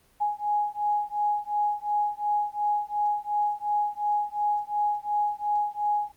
sine beating tone pair, 830.6 / 833.4 Hz, G#5 / G#5, 0 / +6 cents, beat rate 2.8 Hz, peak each -27 / -27 dBFS, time 0.2-6.12 s, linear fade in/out 20 ms, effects pink hiss -62 dBFS RMS until 6.16 s + Opus 24 kbps

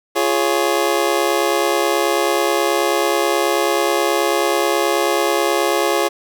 25% pulse chord, Db major, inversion first, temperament just, 346.5 / 415.8 / 554.4 Hz, F4 / Ab4 / Db5, -14 / +2 / 0 cents, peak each -16 dBFS, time 0.15-6.09 s, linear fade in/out 20 ms, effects 8-bit

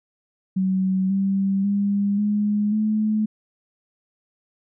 sine tone with pitch steps, 188.7 / 194.9 / 201.3 / 207.9 / 214.8 Hz, F#3 / G3 / G3 / G#3 / A3, +34 / -10 / +46 / +2 / -41 cents, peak -18 dBFS, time 0.56-3.26 s, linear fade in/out 10 ms, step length 540 ms, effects none

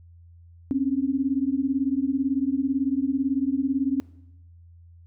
sine beating tone pair, 261.6 / 279.6 Hz, C4 / C#4, 0 / +15 cents, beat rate 18 Hz, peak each -24 dBFS, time 0.71-4 s, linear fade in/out 0 ms, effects noise-tail reverb RT60 0.8 s tail -21 dB re dry + added 85 Hz sine -47 dBFS peak until 5.06 s

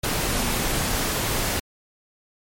sine tone in noise, 238.9 Hz, A#3, 43 cents sharp, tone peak -33 dBFS, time 0.28-0.63 s, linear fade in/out 10 ms, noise pink, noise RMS -24 dBFS, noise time 0.03-1.6 s, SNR -12 dB, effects MP3 64 kbps

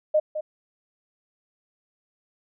sine tone with echo, 614 Hz, D#5, 23 cents flat, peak -16 dBFS, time 0.14-0.2 s, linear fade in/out 10 ms, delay 210 ms, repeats 1, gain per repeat -10 dB, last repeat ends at 0.41 s, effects none

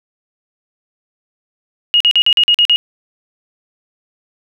sine tone bursts, 2873 Hz, F7, 48 cents sharp, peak -7 dBFS, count 8, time 1.94-2.76 s, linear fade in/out 0 ms, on 64 ms, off 44 ms, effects none

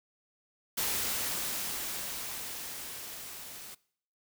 white noise with level ramp, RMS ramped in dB -31 to -46 dBFS, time 0.77-3.75 s, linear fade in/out 10 ms, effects noise-tail reverb RT60 0.6 s tail -22 dB re dry

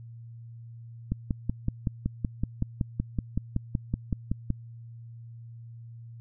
click train, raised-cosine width 5 ms, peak -14 dBFS, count 19, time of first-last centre 1.12-4.503 s, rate 5.32 Hz, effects added 116 Hz sine -42 dBFS peak until 6.2 s

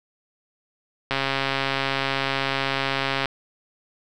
click train, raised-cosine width 0.3 ms, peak -7 dBFS, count 293, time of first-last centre 1.11-3.257 s, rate 136 Hz, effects none

